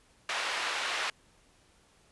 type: band-pass noise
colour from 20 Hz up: white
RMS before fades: -33 dBFS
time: 0.29-1.1 s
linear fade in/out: 2 ms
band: 690 to 2800 Hz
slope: 12 dB/octave
effects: pink hiss -64 dBFS RMS until 2.11 s + resampled to 24000 Hz